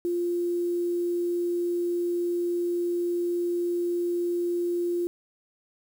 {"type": "tone with quantisation", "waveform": "sine", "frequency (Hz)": 348.5, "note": "F4", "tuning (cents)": -4, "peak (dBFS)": -24, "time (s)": [0.05, 5.07], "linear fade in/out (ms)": 0, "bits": 8, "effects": []}